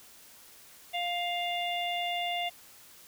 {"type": "harmonic tone", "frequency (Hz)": 701, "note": "F5", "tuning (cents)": 6, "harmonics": [1, 3, 4, 5], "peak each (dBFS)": [-32, -37, -36, -39], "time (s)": [0.93, 2.5], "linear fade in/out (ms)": 20, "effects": ["white hiss -54 dBFS RMS until 3.07 s"]}